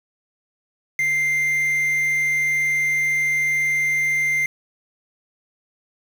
triangle tone with quantisation, 2093 Hz, C7, in tune, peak -16 dBFS, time 0.99-4.46 s, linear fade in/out 2 ms, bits 6, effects none

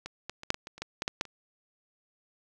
clicks, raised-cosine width 0.2 ms, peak -21 / -19 / -25 / -7 / -19 / -24 / -30 / -17 / -14 / -12 / -11 / -30 dBFS, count 12, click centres 0.06 / 0.296 / 0.434 / 0.504 / 0.544 / 0.671 / 0.78 / 0.82 / 1.021 / 1.079 / 1.211 / 1.253 s, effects none

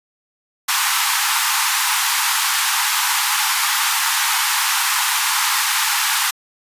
pink high-pass noise, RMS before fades -18 dBFS, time 0.68-6.31 s, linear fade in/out 10 ms, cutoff 820 Hz, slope 96 dB/octave, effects resampled to 32000 Hz

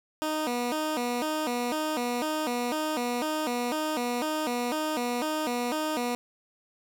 15% pulse tone with vibrato, 274.1 Hz, C#4, 19 cents flat, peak -21 dBFS, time 0.22-6.15 s, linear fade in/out 0 ms, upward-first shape square, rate 2 Hz, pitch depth 210 cents each way, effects none

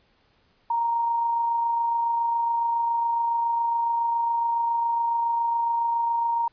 sine tone with amplitude modulation, 932.3 Hz, A#5, in tune, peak -20 dBFS, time 0.7-6.48 s, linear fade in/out 5 ms, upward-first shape sine, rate 27.2 Hz, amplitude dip 25%, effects pink hiss -64 dBFS RMS until 6.52 s + resampled to 11025 Hz

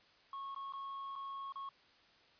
triangle tone with dropouts, 1097 Hz, C#6, 18 cents flat, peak -40 dBFS, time 0.33-1.69 s, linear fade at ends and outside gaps 2 ms, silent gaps 0.547-0.561 / 0.724-0.735 / 1.155-1.16 / 1.523-1.557 s, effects white hiss -66 dBFS RMS until 2.39 s + resampled to 11025 Hz

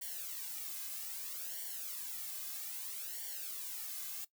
blue noise with flanger, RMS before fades -43 dBFS, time 0.01-4.25 s, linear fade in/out 10 ms, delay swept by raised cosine 0.78 to 2.18 ms, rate 0.62 Hz, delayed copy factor -0.9, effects noise-tail reverb RT60 0.1 s tail -18 dB re dry

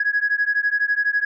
sine beating tone pair, 1661.2 / 1673.2 Hz, G#6 / G#6, 0 / +12 cents, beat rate 12 Hz, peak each -20 dBFS, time 0-1.25 s, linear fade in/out 5 ms, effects tanh soft clip ceiling -11 dBFS

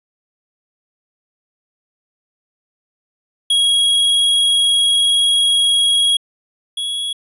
square tone pair in turn, 3307 / 3342 Hz, G#7 / G#7, -8 / +10 cents, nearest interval unison, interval 18 cents, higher second, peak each -12 / -20 dBFS, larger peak first, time 3.5-6.17 / 6.77-7.13 s, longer first, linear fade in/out 5 ms, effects resampled to 24000 Hz

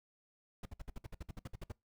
brown noise bursts, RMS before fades -43 dBFS, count 14, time 0.63-1.721 s, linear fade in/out 5 ms, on 25 ms, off 57 ms, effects noise-tail reverb RT60 0.2 s tail -23 dB re dry

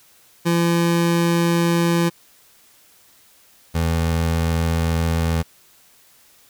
25% pulse tone pair in turn, 170 / 82.48 Hz, F3 / E2, -46 / +2 cents, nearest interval octave + minor second, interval 1252 cents, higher first, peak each -12 / -14 dBFS, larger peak first, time 0.45-2.1 / 3.74-5.43 s, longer second, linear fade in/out 20 ms, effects white hiss -53 dBFS RMS until 6.49 s

